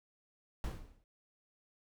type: noise with exponential decay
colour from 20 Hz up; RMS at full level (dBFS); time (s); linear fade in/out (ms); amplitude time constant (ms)
brown; -33; 0.64-1.04; 1; 86
effects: none